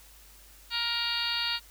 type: harmonic tone with a mistuned harmonic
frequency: 470 Hz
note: A#4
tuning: 14 cents sharp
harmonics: 2 / 3 / 4 / 5 / 6 / 7 / 8 / 9 / 10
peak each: -40 / -37 / -39 / -39 / -34 / -40 / -34 / -37 / -34 dBFS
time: 0.7-1.6 s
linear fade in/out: 50 ms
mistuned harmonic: 10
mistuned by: -46 cents
effects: added 50 Hz sine -55 dBFS peak until 1.7 s + white hiss -55 dBFS RMS until 1.7 s